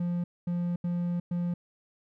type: tone bursts at uneven times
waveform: triangle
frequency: 174.61 Hz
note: F3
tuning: in tune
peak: -25 dBFS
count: 4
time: 0-0.24 / 0.47-0.76 / 0.84-1.2 / 1.31-1.54 s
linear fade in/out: 5 ms
effects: none